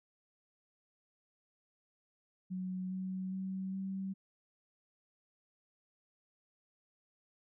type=tone with pitch steps; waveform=sine; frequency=185 / 187.37 / 189.76 / 192.19 Hz; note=F#3 / F#3 / F#3 / G3; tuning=0 / +22 / +44 / -34 cents; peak=-36 dBFS; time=2.5-4.14 s; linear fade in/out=20 ms; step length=410 ms; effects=none